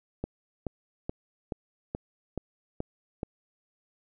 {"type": "click train", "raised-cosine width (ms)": 2, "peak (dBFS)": -18, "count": 8, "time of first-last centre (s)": [0.24, 3.231], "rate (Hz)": 2.34, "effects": []}